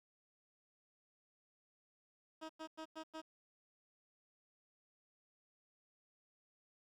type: tone bursts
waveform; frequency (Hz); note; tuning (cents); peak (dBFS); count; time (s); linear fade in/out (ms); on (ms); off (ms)
15% pulse; 317.4; D#4; +35; -39; 5; 2.41-3.219; 20; 85; 96
effects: low-pass 6000 Hz 12 dB/octave + 12-bit